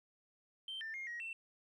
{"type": "tone with pitch steps", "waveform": "sine", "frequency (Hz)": [3125, 1787, 2131, 1894, 2689], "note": ["G7", "A6", "C7", "A#6", "E7"], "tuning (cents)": [-6, 26, 31, 27, 34], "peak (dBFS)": -40, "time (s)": [0.68, 1.33], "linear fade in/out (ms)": 2, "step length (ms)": 130, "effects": ["tanh soft clip ceiling -38 dBFS", "13-bit"]}